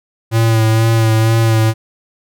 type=tone with vibrato; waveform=square; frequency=112.3 Hz; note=A2; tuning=36 cents sharp; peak=-10 dBFS; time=0.31-1.74 s; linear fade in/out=50 ms; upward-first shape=sine; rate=2.1 Hz; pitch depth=26 cents each way; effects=none